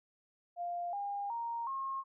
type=tone with pitch steps; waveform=sine; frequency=698.5 / 807 / 932.4 / 1077.2 Hz; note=F5 / G#5 / A#5 / C#6; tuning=0 / -50 / 0 / -50 cents; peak=-35 dBFS; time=0.56-2.04 s; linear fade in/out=50 ms; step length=370 ms; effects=none